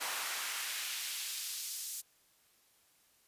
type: noise with high-pass filter sweep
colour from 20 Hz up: pink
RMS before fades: -39 dBFS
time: 0-2.02 s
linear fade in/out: 20 ms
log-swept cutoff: 920 to 6900 Hz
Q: 0.9
effects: white hiss -69 dBFS RMS until 3.27 s + resampled to 32000 Hz